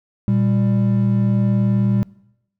triangle tone pair together, 118.31 / 197.6 Hz, A#2 / G3, +26 / +14 cents, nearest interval major sixth, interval 888 cents, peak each -15 dBFS, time 0.28-2.03 s, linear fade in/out 0 ms, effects noise-tail reverb RT60 0.8 s tail -23 dB re dry

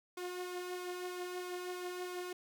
sawtooth tone with flanger, 360 Hz, F#4, 47 cents flat, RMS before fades -42 dBFS, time 0.17-2.33 s, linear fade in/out 5 ms, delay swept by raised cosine 1.9 to 3.6 ms, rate 3.1 Hz, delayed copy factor +0.5, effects none

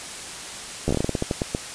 slowing click train, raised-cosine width 2 ms, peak -9 dBFS, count 14, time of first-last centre 0.88-1.549 s, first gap 12 ms, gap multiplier 1.22, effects white hiss -35 dBFS RMS until 1.74 s + resampled to 22050 Hz

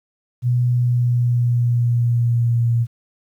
sine tone with pitch glide, 122.8 to 117.46 Hz, B2 to A#2, -9 to +14 cents, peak -14 dBFS, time 0.42-2.87 s, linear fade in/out 50 ms, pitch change -77 cents, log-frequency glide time 0.67-2.72 s, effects 9-bit

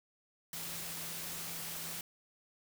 sine tone in noise, 167.1 Hz, E3, 24 cents sharp, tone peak -53 dBFS, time 0.53-2.01 s, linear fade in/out 2 ms, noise white, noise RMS -42 dBFS, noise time 0.53-2.01 s, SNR -14 dB, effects none

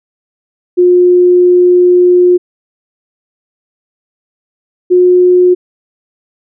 sine tone pair in turn, 357.7 / 360.8 Hz, F4 / F#4, +41 / -44 cents, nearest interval unison, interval 15 cents, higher second, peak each -3 dBFS, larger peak neither, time 0.77-2.38 / 4.9-5.55 s, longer first, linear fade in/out 20 ms, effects none

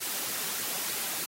white noise with flanger, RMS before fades -33 dBFS, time 0-1.26 s, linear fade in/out 20 ms, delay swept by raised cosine 0.44 to 5.24 ms, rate 3.3 Hz, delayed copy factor +0.55, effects high-pass 150 Hz 12 dB/octave + AAC 48 kbps

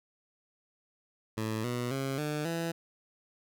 15% pulse tone with pitch steps, 110 / 122.05 / 135.43 / 150.26 / 166.73 Hz, A2 / B2 / C#3 / D3 / E3, 0 / -20 / -40 / +40 / +20 cents, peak -25 dBFS, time 1.37-2.72 s, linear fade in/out 10 ms, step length 270 ms, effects none

